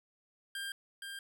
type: tone with echo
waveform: 25% pulse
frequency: 1595 Hz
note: G6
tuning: 30 cents sharp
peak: -34 dBFS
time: 0.55-0.72 s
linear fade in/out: 2 ms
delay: 470 ms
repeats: 1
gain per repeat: -4 dB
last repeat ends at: 1.19 s
effects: none